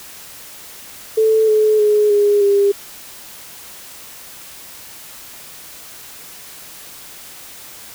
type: tone with pitch steps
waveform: sine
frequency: 439.6 / 429.8 / 420.2 / 410.9 / 401.7 Hz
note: A4 / A4 / G#4 / G#4 / G4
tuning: -2 / -41 / +20 / -18 / +42 cents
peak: -10 dBFS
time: 1.17-2.72 s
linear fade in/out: 10 ms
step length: 310 ms
effects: white hiss -37 dBFS RMS until 7.94 s